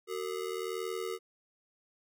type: ring-modulated tone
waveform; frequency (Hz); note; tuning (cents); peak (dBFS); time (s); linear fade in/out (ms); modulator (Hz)
square; 415.3; G#4; 0; -32; 0.07-1.19; 50; 40.5
effects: none